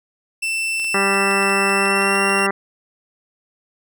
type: tone with pitch glide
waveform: 40% pulse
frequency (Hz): 2670 to 2743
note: E7 to F7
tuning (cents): +22 to -32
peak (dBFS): -19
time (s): 0.42-2.47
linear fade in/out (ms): 10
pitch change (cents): +46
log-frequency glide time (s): 1.74-2.21
type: clicks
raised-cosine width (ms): 0.2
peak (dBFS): -20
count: 12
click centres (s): 0.798 / 0.845 / 1.143 / 1.312 / 1.428 / 1.496 / 1.695 / 1.856 / 2.021 / 2.154 / 2.296 / 2.39
type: harmonic tone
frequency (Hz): 196.8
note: G3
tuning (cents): +7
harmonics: 1 / 2 / 3 / 4 / 5 / 6 / 7 / 8 / 9 / 10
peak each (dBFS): -25 / -22 / -29 / -26 / -28 / -24 / -26 / -29 / -29 / -25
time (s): 0.94-2.51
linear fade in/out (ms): 5
effects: none